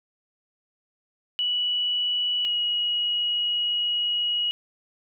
sine tone pair in turn, 2945 / 2903 Hz, F#7 / F#7, -9 / -34 cents, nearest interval unison, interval 25 cents, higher first, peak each -22 dBFS, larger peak neither, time 1.39-2.45 / 2.45-4.51 s, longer second, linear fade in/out 0 ms, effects none

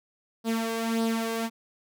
sawtooth tone with flanger, 226.9 Hz, A#3, 47 cents flat, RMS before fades -28 dBFS, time 0.44-1.5 s, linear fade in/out 50 ms, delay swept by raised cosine 0.21 to 1.91 ms, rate 1.7 Hz, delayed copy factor +0.6, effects none

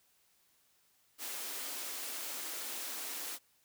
white high-pass noise, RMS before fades -41 dBFS, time 1.18-3.39 s, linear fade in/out 50 ms, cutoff 230 Hz, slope 96 dB/octave, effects white hiss -71 dBFS RMS until 3.64 s

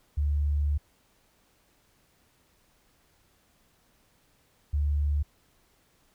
sine tone pair in turn, 72.9 / 72.9 Hz, D2 / D2, -12 / -12 cents, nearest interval unison, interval 0 cents, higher neither, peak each -23 dBFS, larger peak neither, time 0.17-0.78 / 4.73-5.23 s, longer first, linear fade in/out 10 ms, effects pink hiss -66 dBFS RMS until 6.14 s

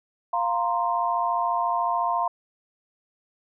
sine chord, F suspended fourth, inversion none, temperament equal, 698.5 / 932.3 / 1046.5 Hz, F5 / Bb5 / C6, 0 / 0 / 0 cents, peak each -26 dBFS, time 0.33-2.28 s, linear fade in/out 5 ms, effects none

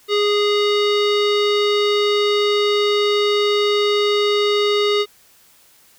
square tone with low-pass filter, 413.2 Hz, G#4, 9 cents flat, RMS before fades -17 dBFS, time 0.08-5.06 s, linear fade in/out 50 ms, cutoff 3900 Hz, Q 3.6, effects white hiss -52 dBFS RMS until 5.98 s

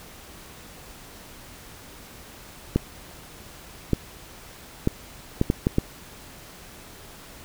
clicks, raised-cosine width 3 ms, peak -6 dBFS, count 7, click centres 2.76 / 3.933 / 4.874 / 5.414 / 5.501 / 5.669 / 5.784 s, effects pink hiss -45 dBFS RMS until 7.44 s

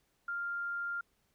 sine tone, 1396.9 Hz, F6, in tune, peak -34 dBFS, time 0.28-1.01 s, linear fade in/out 5 ms, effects pink hiss -75 dBFS RMS until 1.34 s

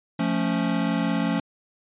square chord, F augmented, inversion none, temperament equal, 174.61 / 220 / 277.2 Hz, F3 / A3 / C#4, 0 / 0 / 0 cents, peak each -27 dBFS, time 0.19-1.4 s, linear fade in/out 5 ms, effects resampled to 8000 Hz

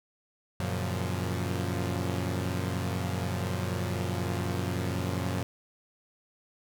sawtooth chord, Gb major seventh, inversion none, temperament equal, 92.5 / 116.54 / 138.59 / 174.61 Hz, Gb2 / Bb2 / Db3 / F3, 0 / 0 / 0 / 0 cents, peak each -28 / -31 / -34 / -32 dBFS, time 0.6-5.43 s, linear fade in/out 0 ms, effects none

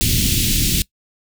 pink band-stop noise, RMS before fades -17 dBFS, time 0.01-0.82 s, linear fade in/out 0 ms, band 280 to 2800 Hz, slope 24 dB/octave, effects noise-tail reverb RT60 0.1 s tail -21 dB re dry

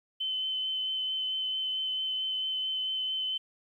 sine tone with vibrato, 3055 Hz, G7, 45 cents flat, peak -29 dBFS, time 0.2-3.38 s, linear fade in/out 10 ms, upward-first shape sine, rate 4.5 Hz, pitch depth 10 cents each way, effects 11-bit

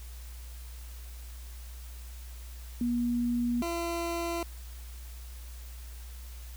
sine / 20% pulse tone pair in turn, 240.1 / 339.6 Hz, B3 / F4, -49 / -48 cents, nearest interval tritone, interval 601 cents, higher second, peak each -26 dBFS, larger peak neither, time 2.81-3.62 / 3.62-4.43 s, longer neither, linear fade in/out 2 ms, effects added 60 Hz sine -41 dBFS peak until 6.56 s + white hiss -53 dBFS RMS until 6.56 s

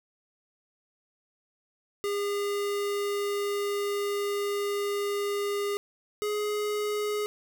square tone pair in turn, 406.1 / 418.5 Hz, G#4 / G#4, -39 / +13 cents, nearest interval minor second, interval 52 cents, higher second, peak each -28 dBFS, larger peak neither, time 2.04-5.77 / 6.22-7.26 s, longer first, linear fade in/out 0 ms, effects none

